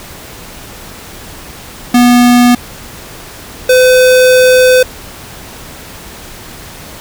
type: tone pair in turn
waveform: square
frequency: 243.8 / 507.7 Hz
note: B3 / B4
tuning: -22 / +48 cents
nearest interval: octave + minor second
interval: 1270 cents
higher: second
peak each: -4 dBFS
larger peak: neither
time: 1.94-2.55 / 3.69-4.83 s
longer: second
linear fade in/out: 5 ms
effects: pink hiss -30 dBFS RMS until 7 s